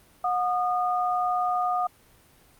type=tone pair together; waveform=sine; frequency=725.1 / 1224 Hz; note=F#5 / D#6; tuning=-35 / -29 cents; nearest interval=major sixth; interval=906 cents; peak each=-24 / -27 dBFS; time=0.24-1.87 s; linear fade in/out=5 ms; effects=pink hiss -57 dBFS RMS until 2.59 s + Opus 32 kbps